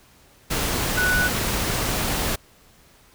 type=tone in noise; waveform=sine; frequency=1480 Hz; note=F#6; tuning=in tune; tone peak=-19 dBFS; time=0.97-1.28 s; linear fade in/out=10 ms; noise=pink; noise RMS=-24 dBFS; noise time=0.5-2.36 s; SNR=+2 dB; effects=pink hiss -54 dBFS RMS until 3.14 s